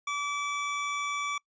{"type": "tone", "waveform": "25% pulse", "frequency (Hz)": 1153, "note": "D6", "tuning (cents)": -32, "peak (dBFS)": -26, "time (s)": [0.07, 1.38], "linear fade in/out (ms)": 5, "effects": ["noise-tail reverb RT60 0.1 s tail -26 dB re dry", "resampled to 16000 Hz"]}